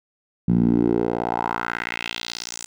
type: tone with band-pass filter sweep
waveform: 10% pulse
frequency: 58.27 Hz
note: A#1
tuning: in tune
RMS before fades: -23 dBFS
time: 0.48-2.66 s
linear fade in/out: 5 ms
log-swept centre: 170 to 8000 Hz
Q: 2.7
effects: none